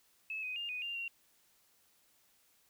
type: tone with pitch steps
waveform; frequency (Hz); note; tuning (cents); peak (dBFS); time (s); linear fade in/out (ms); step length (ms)
sine; 2597 / 2505 / 2811 / 2486 / 2792 / 2753; E7 / D#7 / F7 / D#7 / F7 / F7; -26 / +11 / +11 / -2 / -1 / -25; -37; 0.3-1.08; 2; 130
effects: white hiss -70 dBFS RMS until 2.69 s